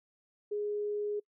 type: tone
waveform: sine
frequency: 415.3 Hz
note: G#4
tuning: in tune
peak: -31 dBFS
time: 0.51-1.2 s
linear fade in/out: 10 ms
effects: noise-tail reverb RT60 0.1 s tail -26 dB re dry